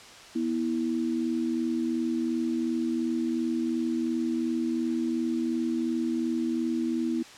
sine tone pair together, 243.2 / 326 Hz, B3 / E4, -26 / -19 cents, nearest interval perfect fourth, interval 507 cents, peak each -28 dBFS, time 0.35-7.23 s, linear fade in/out 10 ms, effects white hiss -47 dBFS RMS until 7.37 s + low-pass 6000 Hz 12 dB/octave

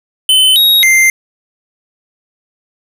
square tone with pitch steps, 3046 / 3784 / 2091 Hz, F#7 / A#7 / C7, +50 / +25 / -2 cents, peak -6 dBFS, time 0.29-1.1 s, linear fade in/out 2 ms, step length 270 ms, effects none

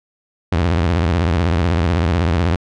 sawtooth tone with vibrato, 84.8 Hz, E2, 50 cents sharp, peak -10 dBFS, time 0.52-2.56 s, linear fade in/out 5 ms, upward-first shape triangle, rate 16 Hz, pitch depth 240 cents each way, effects low-pass 4000 Hz 12 dB/octave

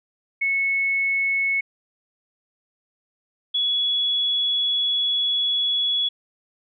sine tone pair in turn, 2200 / 3380 Hz, C#7 / G#7, -14 / +30 cents, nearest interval perfect fifth, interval 744 cents, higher second, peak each -19 dBFS, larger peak neither, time 0.41-1.61 / 3.54-6.09 s, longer second, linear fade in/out 10 ms, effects none

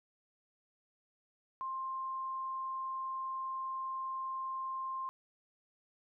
sine tone, 1055 Hz, C6, 14 cents sharp, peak -36 dBFS, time 1.61-5.09 s, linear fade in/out 0 ms, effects none

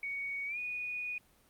sine tone with pitch glide, 2236 to 2467 Hz, C#7 to D#7, +14 to -15 cents, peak -35 dBFS, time 0.03-1.18 s, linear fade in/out 2 ms, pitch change +171 cents, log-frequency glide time 0.46-0.58 s, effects pink hiss -66 dBFS RMS until 1.49 s + Opus 32 kbps

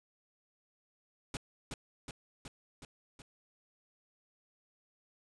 pink noise with echo, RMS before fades -38 dBFS, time 1.34-1.37 s, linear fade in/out 2 ms, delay 370 ms, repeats 5, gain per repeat -3 dB, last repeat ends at 3.22 s, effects resampled to 22050 Hz

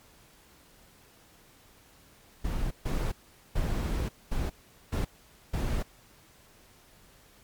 brown noise bursts at uneven times, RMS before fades -29 dBFS, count 6, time 2.44-2.71 / 2.85-3.12 / 3.55-4.09 / 4.31-4.5 / 4.92-5.05 / 5.53-5.83 s, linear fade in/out 10 ms, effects pink hiss -58 dBFS RMS until 7.43 s + MP3 96 kbps

